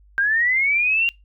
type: linear sweep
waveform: sine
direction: up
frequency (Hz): 1568 to 2794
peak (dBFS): -16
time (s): 0.18-1.09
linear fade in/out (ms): 0
effects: noise-tail reverb RT60 0.2 s tail -24 dB re dry + added 50 Hz sine -49 dBFS peak until 1.24 s